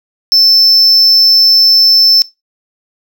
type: tone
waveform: triangle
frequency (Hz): 5300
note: E8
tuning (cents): +9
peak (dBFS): -3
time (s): 0.32-2.22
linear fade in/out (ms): 0
effects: noise-tail reverb RT60 0.2 s tail -19 dB re dry